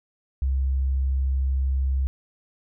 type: tone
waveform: sine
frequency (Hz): 66.6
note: C2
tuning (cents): +31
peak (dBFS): -20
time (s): 0.42-2.07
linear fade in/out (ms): 0
effects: none